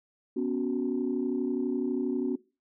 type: chord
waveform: sine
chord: B suspended second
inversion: none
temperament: equal with one note detuned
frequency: 246.9 / 279.1 / 370 Hz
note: B3 / C#4 / F#4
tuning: 0 / +12 / 0 cents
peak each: -30 dBFS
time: 0.36-2.36 s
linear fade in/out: 10 ms
effects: noise-tail reverb RT60 0.3 s tail -20 dB re dry + tanh soft clip ceiling -19 dBFS